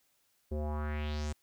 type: tone with low-pass filter sweep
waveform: square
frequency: 75 Hz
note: D2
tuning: 37 cents sharp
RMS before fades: -35 dBFS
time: 0.51-1.33 s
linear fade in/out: 10 ms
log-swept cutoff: 430 to 8300 Hz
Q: 3
effects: white hiss -73 dBFS RMS until 1.42 s